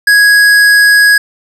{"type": "tone with hard clipping", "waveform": "sine", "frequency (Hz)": 1661.2, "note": "G#6", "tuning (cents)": 0, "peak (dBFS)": -5, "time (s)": [0.07, 1.18], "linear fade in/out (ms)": 5, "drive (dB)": 13, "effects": []}